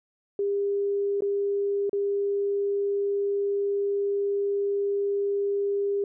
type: tone with dropouts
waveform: sine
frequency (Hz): 401.8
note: G4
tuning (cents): +43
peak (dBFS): -23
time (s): 0.39-6.04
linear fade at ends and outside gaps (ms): 2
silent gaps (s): 1.207-1.221 / 1.895-1.93
effects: none